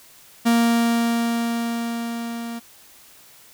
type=tone with level ramp; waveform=45% pulse; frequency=233.1 Hz; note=A#3; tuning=in tune; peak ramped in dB=-14 to -29 dBFS; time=0.45-2.6 s; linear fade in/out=20 ms; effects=white hiss -49 dBFS RMS until 3.53 s